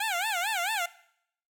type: tone with vibrato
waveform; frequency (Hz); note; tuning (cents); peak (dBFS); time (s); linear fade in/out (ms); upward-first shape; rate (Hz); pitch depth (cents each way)
15% pulse; 784; G5; 0; -21; 0-0.86; 5; sine; 4.5; 230
effects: noise-tail reverb RT60 0.7 s tail -19 dB re dry